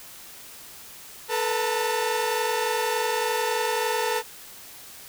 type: tone cluster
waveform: sawtooth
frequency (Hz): 437.3 / 488.3 / 898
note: A4 / B4 / A5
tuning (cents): -11 / -20 / +35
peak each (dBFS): -24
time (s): 1.28-4.23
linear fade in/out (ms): 50
effects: white hiss -44 dBFS RMS until 5.08 s